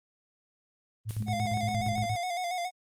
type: tone with tremolo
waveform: sine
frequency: 108.4 Hz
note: A2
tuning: 25 cents flat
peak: -28 dBFS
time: 1.05-2.18 s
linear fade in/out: 50 ms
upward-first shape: square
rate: 8.6 Hz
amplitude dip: 75%
type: noise with exponential decay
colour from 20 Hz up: blue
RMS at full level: -39 dBFS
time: 1.09-1.54 s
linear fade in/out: 2 ms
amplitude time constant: 97 ms
type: tone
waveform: sine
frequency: 210.9 Hz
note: G#3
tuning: 27 cents sharp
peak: -35 dBFS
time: 1.2-2.06 s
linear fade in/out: 5 ms
type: tone with vibrato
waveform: square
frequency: 713 Hz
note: F5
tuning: 36 cents sharp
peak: -31 dBFS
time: 1.26-2.71 s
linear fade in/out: 50 ms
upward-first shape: square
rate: 7.2 Hz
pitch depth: 48 cents each way
effects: low-pass 11000 Hz 12 dB/octave + Opus 24 kbps